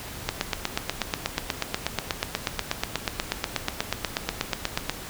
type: click train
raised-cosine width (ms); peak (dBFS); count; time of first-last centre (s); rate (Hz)
0.2; -6; 39; 0.29-4.896; 8.25
effects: pink hiss -38 dBFS RMS until 5.09 s